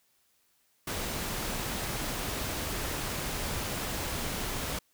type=noise; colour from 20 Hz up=pink; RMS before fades=-34 dBFS; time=0.87-4.79 s; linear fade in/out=5 ms; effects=white hiss -70 dBFS RMS until 4.93 s